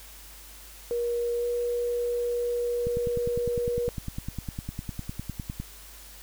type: tone with pitch glide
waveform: sine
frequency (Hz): 475.7 to 480.4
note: A#4 to B4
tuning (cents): +35 to -48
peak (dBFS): -25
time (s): 0.91-3.89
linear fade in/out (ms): 0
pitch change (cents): +17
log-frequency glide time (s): 1.37-1.46
type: click train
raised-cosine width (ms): 5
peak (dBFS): -20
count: 28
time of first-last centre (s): 2.87-5.6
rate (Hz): 9.89
effects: added 50 Hz sine -49 dBFS peak until 6.22 s + white hiss -48 dBFS RMS until 6.22 s